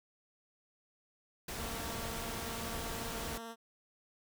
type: noise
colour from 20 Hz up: pink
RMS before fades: -41 dBFS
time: 1.48-3.38 s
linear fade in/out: 5 ms
type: tone with vibrato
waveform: 10% pulse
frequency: 228.8 Hz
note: A#3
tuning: 32 cents flat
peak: -35 dBFS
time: 1.56-3.56 s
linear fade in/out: 50 ms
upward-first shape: triangle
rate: 18 Hz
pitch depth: 18 cents each way
effects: none